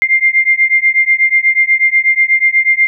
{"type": "beating tone pair", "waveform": "sine", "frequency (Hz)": [2100, 2108.2], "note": ["C7", "C7"], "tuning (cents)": [6, 13], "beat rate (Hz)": 8.2, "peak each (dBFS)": -11, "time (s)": [0.02, 2.87], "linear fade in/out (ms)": 0, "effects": []}